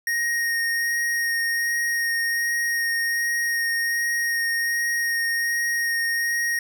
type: tone with vibrato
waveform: square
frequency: 1864.7 Hz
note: A#6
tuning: in tune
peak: -22 dBFS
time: 0.07-6.59 s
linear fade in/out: 2 ms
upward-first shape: sine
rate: 1.3 Hz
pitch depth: 10 cents each way
effects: none